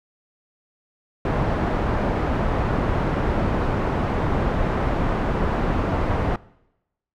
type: low-pass noise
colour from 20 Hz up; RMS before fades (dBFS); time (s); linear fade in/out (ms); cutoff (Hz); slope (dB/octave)
pink; -22; 1.25-6.36; 2; 1200; 12
effects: noise-tail reverb RT60 0.9 s tail -22 dB re dry